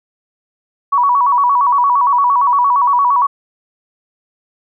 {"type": "tone with vibrato", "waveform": "sine", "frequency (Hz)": 1046.5, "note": "C6", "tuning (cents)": 0, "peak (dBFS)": -9, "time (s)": [0.92, 3.27], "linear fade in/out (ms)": 10, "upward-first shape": "square", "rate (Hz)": 8.7, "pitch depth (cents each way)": 120, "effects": []}